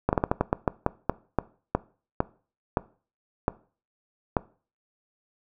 slowing click train, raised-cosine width 1 ms, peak -7 dBFS, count 16, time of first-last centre 0.09-4.368 s, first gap 39 ms, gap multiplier 1.25, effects noise-tail reverb RT60 0.4 s tail -20 dB re dry

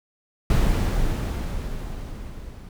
brown noise with level ramp, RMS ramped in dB -17 to -40 dBFS, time 0.5-2.69 s, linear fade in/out 2 ms, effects none

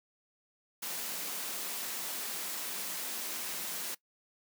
white high-pass noise, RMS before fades -38 dBFS, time 0.82-3.95 s, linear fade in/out 10 ms, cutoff 160 Hz, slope 96 dB/octave, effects noise-tail reverb RT60 0.1 s tail -21 dB re dry

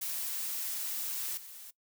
blue noise with level steps, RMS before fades -36 / -48 dBFS, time 0.01-1.71 s, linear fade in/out 10 ms, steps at 1.37 s, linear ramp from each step 5 ms, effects noise-tail reverb RT60 0.1 s tail -20 dB re dry

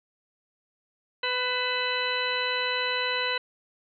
harmonic tone with a mistuned harmonic, 499.6 Hz, B4, 20 cents sharp, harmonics 1 / 2 / 3 / 4 / 5 / 6 / 8, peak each -33 / -33 / -33 / -33 / -33 / -33 / -33 dBFS, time 1.23-3.38 s, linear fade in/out 5 ms, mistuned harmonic 5, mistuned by +68 cents, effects none

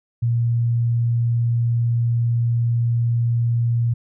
sine tone, 117.8 Hz, A#2, 19 cents sharp, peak -16 dBFS, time 0.22-3.94 s, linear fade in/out 10 ms, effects none

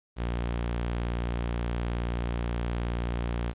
sawtooth tone, 58.9 Hz, A#1, 19 cents sharp, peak -24 dBFS, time 0.16-3.54 s, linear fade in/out 50 ms, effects resampled to 8000 Hz + 10-bit

